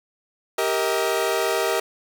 sawtooth chord, Eb major, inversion first, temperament equal with one note detuned, 392 / 466.2 / 636.8 Hz, G4 / Bb4 / Eb5, 0 / 0 / +40 cents, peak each -21 dBFS, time 0.58-1.8 s, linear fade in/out 5 ms, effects 7-bit

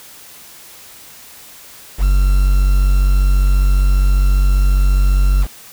triangle tone with quantisation, 47.4 Hz, F#1, 43 cents sharp, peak -7 dBFS, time 1.98-5.47 s, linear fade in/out 50 ms, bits 5, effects white hiss -39 dBFS RMS until 5.72 s

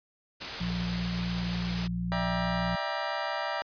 white noise, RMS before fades -34 dBFS, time 0.4-1.88 s, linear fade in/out 20 ms
harmonic tone, 58.7 Hz, A#1, 13 cents sharp, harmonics 1 / 2 / 3, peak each -37 / -38 / -30 dBFS, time 0.6-2.76 s, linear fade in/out 10 ms
25% pulse chord, E half-diminished seventh, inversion third, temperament just, 593.3 / 659.3 / 791.1 / 949.3 Hz, D5 / E5 / G5 / Bb5, +18 / 0 / +16 / +31 cents, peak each -32 dBFS, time 2.12-3.62 s, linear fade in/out 0 ms
effects resampled to 11025 Hz

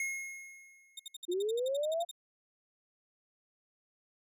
square tone with exponential decay, 2160 Hz, C#7, 45 cents flat, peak -32 dBFS, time 0-1.15 s, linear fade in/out 2 ms, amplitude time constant 250 ms
sawtooth tone bursts, 3673 Hz, A#7, 26 cents flat, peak -38 dBFS, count 14, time 0.97-2.113 s, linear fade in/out 5 ms, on 25 ms, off 61 ms
sine linear sweep, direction up, 340 to 698.5 Hz, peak -30 dBFS, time 1.28-2.05 s, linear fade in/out 20 ms
effects resampled to 32000 Hz

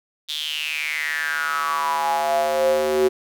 square tone with high-pass filter sweep, 76 Hz, D#2, 40 cents flat, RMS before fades -22 dBFS, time 0.28-3.09 s, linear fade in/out 20 ms, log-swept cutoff 3600 to 380 Hz, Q 7.8, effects none

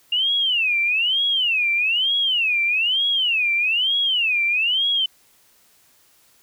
sine tone with vibrato, 2793 Hz, F7, 1 cent flat, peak -17 dBFS, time 0.12-5.06 s, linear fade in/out 5 ms, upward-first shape sine, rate 1.1 Hz, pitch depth 300 cents each way, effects white hiss -57 dBFS RMS until 6.42 s

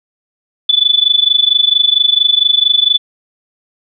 sine tone with amplitude modulation, 3474 Hz, A7, 23 cents flat, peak -4 dBFS, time 0.69-2.98 s, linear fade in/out 5 ms, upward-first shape sine, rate 24.4 Hz, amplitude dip 90%, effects none

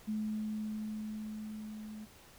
sine tone with level ramp, 214.7 Hz, A3, 42 cents flat, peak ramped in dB -32 to -43 dBFS, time 0.07-2.06 s, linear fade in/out 20 ms, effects pink hiss -58 dBFS RMS until 2.38 s

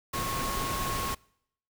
sine tone in noise, 1090 Hz, C#6, 29 cents flat, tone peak -33 dBFS, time 0.13-1.15 s, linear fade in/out 10 ms, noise pink, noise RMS -33 dBFS, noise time 0.13-1.15 s, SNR -3 dB, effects noise-tail reverb RT60 0.7 s tail -25 dB re dry

